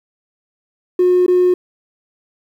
triangle tone with dropouts, 361.2 Hz, F#4, 42 cents flat, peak -6 dBFS, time 0.99-1.54 s, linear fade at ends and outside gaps 5 ms, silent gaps 1.264-1.28 s, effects tanh soft clip ceiling -6 dBFS + 8-bit

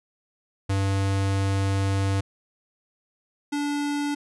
square tone pair in turn, 97.7 / 289.7 Hz, G2 / D4, -5 / -24 cents, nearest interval octave + perfect fifth, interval 1881 cents, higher second, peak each -22 / -25 dBFS, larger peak first, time 0.69-2.21 / 3.52-4.15 s, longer first, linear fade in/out 10 ms, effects resampled to 24000 Hz

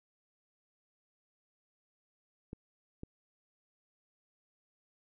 clicks, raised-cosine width 3 ms, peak -29 dBFS, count 2, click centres 2.531 / 3.034 s, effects none

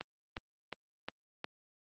click train, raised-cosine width 0.3 ms, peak -21 dBFS, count 5, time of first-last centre 0.01-1.444 s, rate 2.79 Hz, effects high-pass 150 Hz 12 dB/octave + Opus 32 kbps

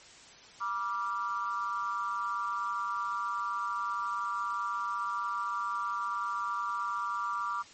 sine tone with amplitude modulation, 1174.7 Hz, D6, in tune, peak -26 dBFS, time 0.6-7.63 s, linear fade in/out 20 ms, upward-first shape sine, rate 208 Hz, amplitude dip 100%, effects white hiss -53 dBFS RMS until 7.73 s + MP3 32 kbps

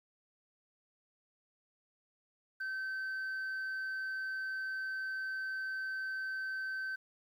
sine tone, 1542 Hz, G6, 29 cents flat, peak -33 dBFS, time 2.6-6.96 s, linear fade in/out 10 ms, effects tanh soft clip ceiling -35 dBFS + 11-bit

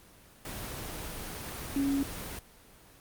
sine tone in noise, 277.2 Hz, C#4, in tune, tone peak -26 dBFS, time 1.76-2.03 s, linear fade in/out 2 ms, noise pink, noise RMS -39 dBFS, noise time 0.45-2.39 s, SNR +10 dB, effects pink hiss -56 dBFS RMS until 3 s + Opus 24 kbps

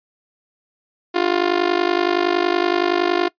sawtooth tone with amplitude modulation, 352.4 Hz, F4, 16 cents sharp, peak -8 dBFS, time 1.14-3.29 s, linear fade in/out 20 ms, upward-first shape sine, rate 50.7 Hz, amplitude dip 90%, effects noise-tail reverb RT60 0.1 s tail -22 dB re dry + resampled to 11025 Hz

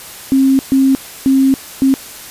sine tone bursts at uneven times, 268.1 Hz, C4, 42 cents sharp, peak -7 dBFS, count 4, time 0.32-0.59 / 0.72-0.95 / 1.26-1.54 / 1.82-1.94 s, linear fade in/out 0 ms, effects white hiss -32 dBFS RMS until 2.3 s + resampled to 32000 Hz

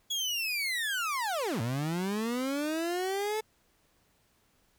30% pulse linear two-way sweep, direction down then up, 3371 to 110 to 439.8 Hz, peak -27 dBFS, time 0.1-3.41 s, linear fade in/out 10 ms, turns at 1.61 s, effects pink hiss -69 dBFS RMS until 4.78 s

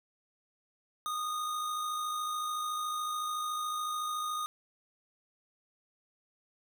square tone with amplitude modulation, 1233 Hz, D#6, 16 cents flat, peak -32 dBFS, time 1.06-4.46 s, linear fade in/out 0 ms, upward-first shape sine, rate 53.8 Hz, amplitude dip 30%, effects none

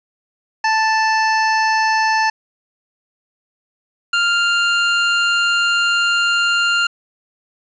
25% pulse tone pair in turn, 880 / 1396.9 Hz, A5 / F6, 0 / 0 cents, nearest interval minor sixth, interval 800 cents, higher second, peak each -10 dBFS, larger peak neither, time 0.64-2.3 / 4.13-6.87 s, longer second, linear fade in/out 5 ms, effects resampled to 16000 Hz + 7-bit

